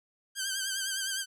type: tone with vibrato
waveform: 10% pulse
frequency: 1568 Hz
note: G6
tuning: in tune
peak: -22 dBFS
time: 0.35-1.26 s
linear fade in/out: 50 ms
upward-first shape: triangle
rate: 9.8 Hz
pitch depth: 68 cents each way
effects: none